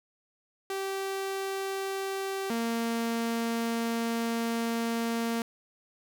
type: tone pair in turn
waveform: sawtooth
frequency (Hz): 388.1 / 230.8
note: G4 / A#3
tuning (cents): -17 / -17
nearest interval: major sixth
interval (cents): 900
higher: first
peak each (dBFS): -27 / -24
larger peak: second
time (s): 0.7-2.5 / 2.5-5.42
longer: second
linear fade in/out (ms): 2
effects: none